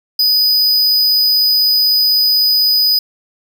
square tone, 4978 Hz, D#8, in tune, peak -10 dBFS, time 0.19-2.99 s, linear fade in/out 5 ms, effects none

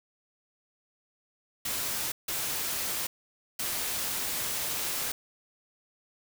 white noise bursts at uneven times, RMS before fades -32 dBFS, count 3, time 1.65-2.12 / 2.28-3.07 / 3.59-5.12 s, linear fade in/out 5 ms, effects none

